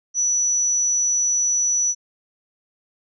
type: tone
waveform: sine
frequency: 5920 Hz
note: F#8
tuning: in tune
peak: -17 dBFS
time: 0.14-1.95 s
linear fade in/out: 50 ms
effects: none